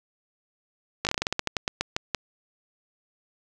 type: slowing click train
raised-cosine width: 0.2 ms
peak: -7 dBFS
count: 16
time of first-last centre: 1.05-2.147 s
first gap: 18 ms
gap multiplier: 1.18
effects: none